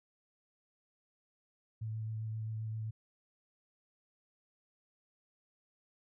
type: tone with vibrato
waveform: sine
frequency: 110 Hz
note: A2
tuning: in tune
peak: -36 dBFS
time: 1.81-2.91 s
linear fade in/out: 10 ms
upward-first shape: sine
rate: 7.6 Hz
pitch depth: 13 cents each way
effects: none